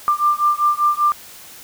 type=beating tone pair; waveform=sine; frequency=1187 / 1192.1 Hz; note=D6 / D6; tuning=+18 / +26 cents; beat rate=5.1 Hz; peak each=-17 dBFS; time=0.08-1.12 s; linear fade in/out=0 ms; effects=white hiss -40 dBFS RMS until 1.63 s